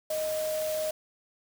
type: tone in noise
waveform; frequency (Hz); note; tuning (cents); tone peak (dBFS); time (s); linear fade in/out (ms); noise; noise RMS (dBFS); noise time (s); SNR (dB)
sine; 622.3; D#5; 0; -28; 0.1-0.91; 5; white; -39; 0.1-0.91; +8
effects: none